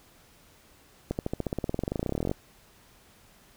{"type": "accelerating click train", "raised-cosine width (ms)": 2, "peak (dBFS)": -15, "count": 29, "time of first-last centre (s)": [1.11, 2.314], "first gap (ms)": 79, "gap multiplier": 0.95, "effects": ["pink hiss -58 dBFS RMS until 3.56 s"]}